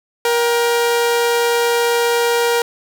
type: tone pair together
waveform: sawtooth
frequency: 472.4 / 784 Hz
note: A#4 / G5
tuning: +23 / 0 cents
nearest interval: major sixth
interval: 877 cents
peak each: -10 / -22 dBFS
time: 0.25-2.62 s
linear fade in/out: 2 ms
effects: none